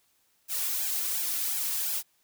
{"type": "noise with flanger", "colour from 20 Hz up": "blue", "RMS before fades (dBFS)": -30, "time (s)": [0.48, 2.03], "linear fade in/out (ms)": 50, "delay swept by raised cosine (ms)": [1.2, 2.9], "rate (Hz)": 2.8, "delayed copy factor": 0.9, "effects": ["white hiss -69 dBFS RMS until 2.23 s"]}